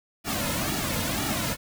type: noise with flanger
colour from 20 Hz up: pink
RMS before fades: -28 dBFS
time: 0.24-1.57 s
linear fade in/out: 50 ms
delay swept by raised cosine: 1.9 to 2.62 ms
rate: 2 Hz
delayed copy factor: -0.8
effects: none